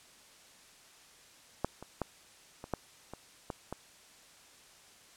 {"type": "clicks", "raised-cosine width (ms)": 1, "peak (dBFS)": [-15, -30, -18, -28, -17, -28, -22, -23], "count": 8, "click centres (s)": [1.646, 1.826, 2.017, 2.641, 2.737, 3.136, 3.502, 3.726], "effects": ["white hiss -58 dBFS RMS until 5.16 s", "low-pass 9000 Hz 12 dB/octave"]}